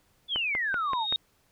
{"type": "exponential sweep", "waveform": "sine", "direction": "down", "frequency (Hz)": [3520, 815], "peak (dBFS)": -26, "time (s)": [0.28, 1.07], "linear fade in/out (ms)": 50}
{"type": "click train", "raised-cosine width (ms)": 0.5, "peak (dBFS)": -18, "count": 5, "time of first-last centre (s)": [0.36, 1.125], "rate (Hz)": 5.23}
{"type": "tone with exponential growth", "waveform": "sine", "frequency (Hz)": 3729, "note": "A#7", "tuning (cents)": 0, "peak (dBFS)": -22, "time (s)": [0.65, 1.16], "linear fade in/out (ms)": 1, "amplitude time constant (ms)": 110}
{"effects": ["pink hiss -67 dBFS RMS until 1.51 s"]}